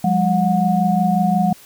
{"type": "tone cluster", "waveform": "sine", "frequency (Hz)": [177.3, 202.9, 727], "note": ["F3", "G#3", "F#5"], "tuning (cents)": [26, -40, -31], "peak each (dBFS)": -18, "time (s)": [0.04, 1.53], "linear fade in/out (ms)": 5, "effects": ["white hiss -45 dBFS RMS until 1.65 s"]}